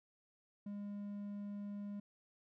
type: tone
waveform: triangle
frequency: 203.7 Hz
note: G#3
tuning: 33 cents flat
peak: -40 dBFS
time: 0.66-2 s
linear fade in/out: 5 ms
effects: none